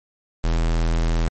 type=tone; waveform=square; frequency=41.24 Hz; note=E1; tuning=2 cents sharp; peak=-18 dBFS; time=0.44-1.28 s; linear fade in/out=0 ms; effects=MP3 32 kbps